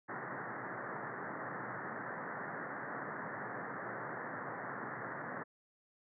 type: band-pass noise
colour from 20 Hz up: white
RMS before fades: -43 dBFS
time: 0.08-5.44 s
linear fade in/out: 20 ms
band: 110 to 1900 Hz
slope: 96 dB/octave
effects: none